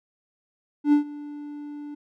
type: tone with ADSR envelope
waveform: triangle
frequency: 293.1 Hz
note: D4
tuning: 3 cents flat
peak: -11 dBFS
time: 0.84-1.95 s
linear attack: 86 ms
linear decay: 110 ms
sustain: -21 dB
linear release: 10 ms
effects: none